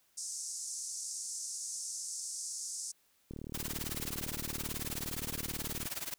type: band-pass noise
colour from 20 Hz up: pink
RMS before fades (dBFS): -41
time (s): 0.17-2.92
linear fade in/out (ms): 10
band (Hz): 5500 to 9400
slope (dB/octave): 48
type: click train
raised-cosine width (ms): 3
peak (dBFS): -30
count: 97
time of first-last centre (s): 3.31-5.856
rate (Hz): 37.7
type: noise with tremolo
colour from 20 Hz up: white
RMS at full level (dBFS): -36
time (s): 3.54-6.14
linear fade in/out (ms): 2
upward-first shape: triangle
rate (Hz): 19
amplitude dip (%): 95
effects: white hiss -71 dBFS RMS until 6.18 s